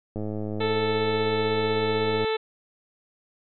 click train, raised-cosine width 2 ms, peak -19 dBFS, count 222, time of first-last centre 0.16-2.245 s, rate 106 Hz
harmonic tone, 440 Hz, A4, in tune, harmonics 1 / 2 / 3 / 4 / 5 / 6 / 7 / 8 / 9, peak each -24 / -32 / -36 / -38 / -37 / -39 / -43 / -38 / -39 dBFS, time 0.6-2.37 s, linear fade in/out 10 ms
effects none

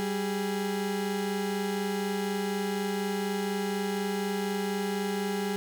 35% pulse tone pair together, 194.6 / 413.3 Hz, G3 / G#4, -12 / -8 cents, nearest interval octave + minor second, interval 1304 cents, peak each -29 / -30 dBFS, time 0-5.56 s, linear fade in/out 0 ms, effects none

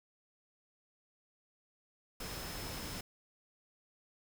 sine tone in noise, 5200 Hz, E8, 24 cents flat, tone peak -51 dBFS, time 2.2-3.01 s, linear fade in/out 5 ms, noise pink, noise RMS -43 dBFS, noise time 2.2-3.01 s, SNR -11 dB, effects none

